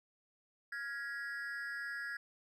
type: tone with amplitude modulation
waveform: triangle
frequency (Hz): 1661.2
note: G#6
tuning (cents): 0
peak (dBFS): -33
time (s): 0.72-2.17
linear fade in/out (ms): 5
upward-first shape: sine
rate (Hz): 257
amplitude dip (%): 100
effects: none